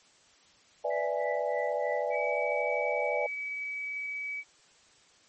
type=chord; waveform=sine; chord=E dominant seventh; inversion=second; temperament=equal; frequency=493.9 / 587.3 / 659.3 / 830.6 Hz; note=B4 / D5 / E5 / G#5; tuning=0 / 0 / 0 / 0 cents; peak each=-33 / -31 / -35 / -35 dBFS; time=0.84-3.27 s; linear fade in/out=10 ms
type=tone with tremolo; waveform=sine; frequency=1975.5 Hz; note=B6; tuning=in tune; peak=-36 dBFS; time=0.9-2.16 s; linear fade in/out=10 ms; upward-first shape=sine; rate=3.2 Hz; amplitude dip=90%
type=tone; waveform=sine; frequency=2282 Hz; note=C#7; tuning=50 cents sharp; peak=-33 dBFS; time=2.1-4.44 s; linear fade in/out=50 ms
effects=white hiss -61 dBFS RMS until 5.28 s + MP3 32 kbps